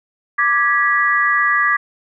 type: chord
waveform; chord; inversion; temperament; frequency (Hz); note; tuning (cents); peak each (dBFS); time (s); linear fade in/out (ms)
sine; G# diminished; second; equal with one note detuned; 1174.7 / 1661.2 / 1946.1; D6 / G#6 / B6; 0 / 0 / -26; -17; 0.38-1.77; 10
effects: none